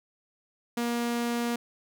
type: tone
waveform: sawtooth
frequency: 237.2 Hz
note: A#3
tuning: 30 cents sharp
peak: -23 dBFS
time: 0.77-1.56 s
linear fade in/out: 5 ms
effects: none